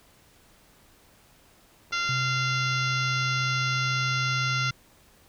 click train, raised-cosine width 1 ms, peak -36 dBFS, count 268, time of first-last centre 1.91-4.685 s, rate 96.2 Hz
harmonic tone, 691 Hz, F5, 19 cents flat, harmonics 2 / 3 / 4 / 5 / 6 / 7 / 8 / 9, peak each -28 / -32 / -34 / -36 / -38 / -39 / -40 / -41 dBFS, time 1.92-4.71 s, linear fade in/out 10 ms
sine tone, 130 Hz, C3, 11 cents flat, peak -28 dBFS, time 2.09-4.71 s, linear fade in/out 2 ms
effects pink hiss -58 dBFS RMS until 5.28 s

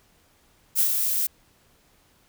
violet noise with ADSR envelope, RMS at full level -19 dBFS, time 0.75-1.27 s, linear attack 45 ms, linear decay 83 ms, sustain -5 dB, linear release 8 ms, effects pink hiss -61 dBFS RMS until 2.28 s

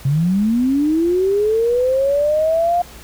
sine linear sweep, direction up, 130.81 to 710 Hz, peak -13 dBFS, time 0.05-2.82 s, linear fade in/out 5 ms, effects added 60 Hz sine -41 dBFS peak until 3.03 s + pink hiss -40 dBFS RMS until 3.03 s

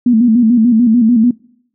sine tone with vibrato, 232.3 Hz, A#3, 6 cents flat, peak -6 dBFS, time 0.06-1.31 s, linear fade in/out 5 ms, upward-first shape square, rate 6.8 Hz, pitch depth 87 cents each way, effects noise-tail reverb RT60 0.7 s tail -24 dB re dry

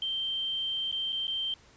sine tone with dropouts, 3136 Hz, G7, in tune, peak -29 dBFS, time 0.02-1.54 s, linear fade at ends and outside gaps 2 ms, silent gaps 0.915-0.925 / 1.123-1.127 / 1.27-1.279 s, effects pink hiss -58 dBFS RMS until 1.76 s + resampled to 16000 Hz

